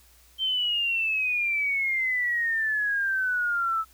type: exponential sweep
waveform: sine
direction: down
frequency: 3136 to 1302 Hz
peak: -23 dBFS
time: 0.38-3.85 s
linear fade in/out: 50 ms
effects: added 60 Hz sine -58 dBFS peak until 3.93 s + white hiss -58 dBFS RMS until 3.93 s